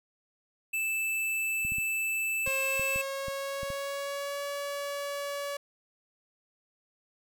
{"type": "tone", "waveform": "square", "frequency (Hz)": 2637, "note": "E7", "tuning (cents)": 0, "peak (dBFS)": -29, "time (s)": [0.73, 3.02], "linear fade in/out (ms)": 10}
{"type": "clicks", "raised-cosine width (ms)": 5, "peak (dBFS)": -29, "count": 9, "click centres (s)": [1.65, 1.721, 1.784, 2.476, 2.796, 2.96, 3.283, 3.632, 3.703]}
{"type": "tone with pitch glide", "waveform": "sawtooth", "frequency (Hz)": [537, 568.3], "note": ["C5", "C#5"], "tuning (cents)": [45, 43], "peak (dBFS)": -29, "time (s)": [2.46, 5.57], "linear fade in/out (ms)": 5, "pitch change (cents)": 98, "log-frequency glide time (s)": [2.62, 4.44]}
{"effects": []}